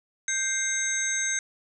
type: tone cluster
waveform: sine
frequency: 1568 / 2107 / 3799 / 6350 / 7870 Hz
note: G6 / C7 / A#7 / G8 / B8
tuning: 0 / +12 / +32 / +21 / -7 cents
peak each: -32 / -32 / -36 / -27 / -36 dBFS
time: 0.28-1.39 s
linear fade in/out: 2 ms
effects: none